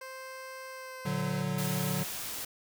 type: tone with pitch glide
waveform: 15% pulse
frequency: 523.3 to 511.9 Hz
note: C5 to C5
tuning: 0 to -38 cents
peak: -35 dBFS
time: 0.01-1.42 s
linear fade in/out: 5 ms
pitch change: -38 cents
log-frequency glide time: 0.7-1.24 s
type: chord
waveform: square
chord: Bb augmented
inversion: none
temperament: equal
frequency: 116.54 / 146.83 / 185 Hz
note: Bb2 / D3 / F#3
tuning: 0 / 0 / 0 cents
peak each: -40 / -34 / -34 dBFS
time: 1.05-2.04 s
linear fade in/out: 10 ms
type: noise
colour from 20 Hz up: white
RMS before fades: -38 dBFS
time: 1.58-2.45 s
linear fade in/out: 5 ms
effects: none